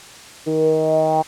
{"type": "tone with low-pass filter sweep", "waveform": "10% pulse", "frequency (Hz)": 157.3, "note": "D#3", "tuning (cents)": 19, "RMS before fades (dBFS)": -17, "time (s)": [0.46, 1.23], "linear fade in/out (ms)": 20, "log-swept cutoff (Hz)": [390, 820], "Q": 6.7, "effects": ["white hiss -40 dBFS RMS until 1.27 s", "low-pass 8000 Hz 12 dB/octave"]}